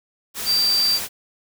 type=tone in noise; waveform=sine; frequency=4681 Hz; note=D8; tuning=7 cents flat; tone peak=-16 dBFS; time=0.45-1 s; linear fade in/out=50 ms; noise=white; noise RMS=-28 dBFS; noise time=0.34-1.09 s; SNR=+9 dB; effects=none